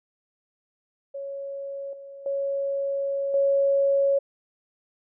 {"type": "tone with level steps", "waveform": "sine", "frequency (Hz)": 554.4, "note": "C#5", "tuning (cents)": 0, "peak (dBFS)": [-31, -39, -24, -18], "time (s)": [1.14, 4.19], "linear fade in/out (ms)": 10, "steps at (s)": [1.93, 2.26, 3.34], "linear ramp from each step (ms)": 2, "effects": []}